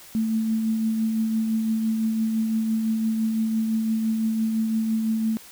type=tone with tremolo; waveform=sine; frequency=221.6 Hz; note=A3; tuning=13 cents sharp; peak=-19 dBFS; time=0.15-5.37 s; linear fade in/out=0 ms; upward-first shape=triangle; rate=5.9 Hz; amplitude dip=35%; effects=white hiss -46 dBFS RMS until 5.51 s